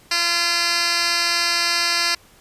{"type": "tone with band-pass filter", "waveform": "10% pulse", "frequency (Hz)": 343, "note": "F4", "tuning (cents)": -31, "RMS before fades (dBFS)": -20, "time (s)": [0.11, 2.15], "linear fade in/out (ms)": 5, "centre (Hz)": 4200, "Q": 1.8, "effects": ["pink hiss -51 dBFS RMS until 2.4 s", "resampled to 32000 Hz"]}